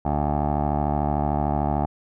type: tone with low-pass filter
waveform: 15% pulse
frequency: 73.42 Hz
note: D2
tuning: in tune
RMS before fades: -23 dBFS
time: 0.05-1.86 s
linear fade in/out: 5 ms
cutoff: 820 Hz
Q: 4.3
effects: none